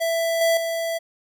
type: tone with level steps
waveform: square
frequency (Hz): 663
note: E5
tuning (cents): +10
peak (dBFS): -21 / -17 / -24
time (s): 0-0.99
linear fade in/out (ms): 20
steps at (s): 0.41 / 0.57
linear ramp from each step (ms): 2
effects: none